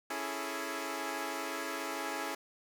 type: chord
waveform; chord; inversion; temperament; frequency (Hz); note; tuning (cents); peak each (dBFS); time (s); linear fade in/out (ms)
10% pulse; A major seventh; first; equal with one note detuned; 277.2 / 329.6 / 415.3 / 441.5; C#4 / E4 / G#4 / A4; 0 / 0 / 0 / +6; -33 / -32 / -33 / -36; 0.1-2.35; 5
effects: none